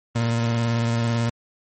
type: tone with vibrato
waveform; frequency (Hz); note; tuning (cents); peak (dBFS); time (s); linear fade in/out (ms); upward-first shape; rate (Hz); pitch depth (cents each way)
30% pulse; 116.54; A#2; 0; -17; 0.15-1.3; 10; sine; 18; 24
effects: MP3 32 kbps